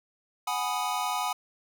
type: chord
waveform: square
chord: G# minor seventh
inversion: third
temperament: equal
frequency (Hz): 740 / 830.6 / 987.8 / 1244.5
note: F#5 / G#5 / B5 / D#6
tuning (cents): 0 / 0 / 0 / 0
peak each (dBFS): -34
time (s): 0.47-1.33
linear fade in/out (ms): 5
effects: none